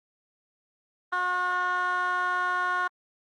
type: tone with band-pass filter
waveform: 15% pulse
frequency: 361.4 Hz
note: F#4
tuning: 41 cents flat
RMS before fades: -27 dBFS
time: 1.12-2.88 s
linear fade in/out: 10 ms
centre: 1300 Hz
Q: 3.8
effects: Opus 24 kbps